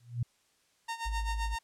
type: tone with exponential growth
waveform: sine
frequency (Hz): 120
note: B2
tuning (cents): -49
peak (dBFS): -25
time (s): 0-0.23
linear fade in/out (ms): 5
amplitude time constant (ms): 50
type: tone with tremolo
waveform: sawtooth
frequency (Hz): 918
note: A#5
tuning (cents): -27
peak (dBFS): -29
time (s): 0.88-1.59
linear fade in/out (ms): 10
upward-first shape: sine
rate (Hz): 7.7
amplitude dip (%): 80
type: tone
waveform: sine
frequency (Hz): 53.5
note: A1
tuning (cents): -48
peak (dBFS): -31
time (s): 1.05-1.56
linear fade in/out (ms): 20
effects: white hiss -70 dBFS RMS until 1.63 s + low-pass 9000 Hz 12 dB/octave